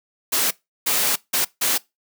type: noise bursts at uneven times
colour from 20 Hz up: white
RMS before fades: -20 dBFS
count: 4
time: 0.32-0.51 / 0.86-1.16 / 1.33-1.45 / 1.61-1.78 s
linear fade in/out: 10 ms
effects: noise-tail reverb RT60 0.2 s tail -22 dB re dry + high-pass 200 Hz 12 dB/octave